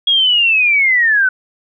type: linear sweep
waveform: sine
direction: down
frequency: 3322 to 1480 Hz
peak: -9 dBFS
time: 0.07-1.29 s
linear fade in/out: 5 ms
effects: none